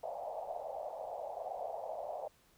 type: band-pass noise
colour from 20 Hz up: pink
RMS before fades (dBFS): -42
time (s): 0.03-2.28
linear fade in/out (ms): 5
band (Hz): 570 to 780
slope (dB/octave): 48
effects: pink hiss -68 dBFS RMS until 2.57 s